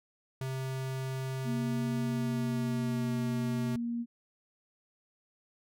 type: tone with pitch glide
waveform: square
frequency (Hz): 131.8 to 127.31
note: C3 to C3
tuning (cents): +13 to -47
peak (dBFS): -34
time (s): 0.41-3.76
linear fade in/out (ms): 2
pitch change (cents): -60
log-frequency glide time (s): 1.97-3.14
type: tone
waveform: sine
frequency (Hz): 235.7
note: A#3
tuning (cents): +19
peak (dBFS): -31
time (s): 1.44-4.06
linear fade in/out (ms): 50
effects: none